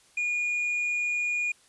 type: tone with tanh clipping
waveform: triangle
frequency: 2438 Hz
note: D#7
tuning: 36 cents flat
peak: -26 dBFS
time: 0.17-1.52 s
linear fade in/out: 5 ms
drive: 7 dB
effects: white hiss -60 dBFS RMS until 1.68 s + resampled to 24000 Hz